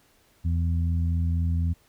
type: harmonic tone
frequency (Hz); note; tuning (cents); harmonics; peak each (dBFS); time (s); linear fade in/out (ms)
83.9; E2; +31; 1 / 2 / 3; -22 / -31 / -38; 0.44-1.74; 20
effects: pink hiss -62 dBFS RMS until 1.88 s